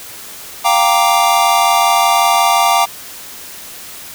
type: chord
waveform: square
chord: G minor seventh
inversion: third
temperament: equal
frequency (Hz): 698.5 / 784 / 932.3 / 1174.7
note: F5 / G5 / Bb5 / D6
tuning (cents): 0 / 0 / 0 / 0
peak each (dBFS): -16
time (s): 0.64-2.86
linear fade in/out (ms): 20
effects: white hiss -32 dBFS RMS until 4.14 s